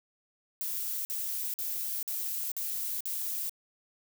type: noise bursts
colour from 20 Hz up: violet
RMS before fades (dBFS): -34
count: 6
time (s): 0.61-3.495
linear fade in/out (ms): 0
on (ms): 440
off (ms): 49
effects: none